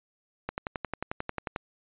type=click train; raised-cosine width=0.5 ms; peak=-16 dBFS; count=13; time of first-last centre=0.49-1.561 s; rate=11.2 Hz; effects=resampled to 8000 Hz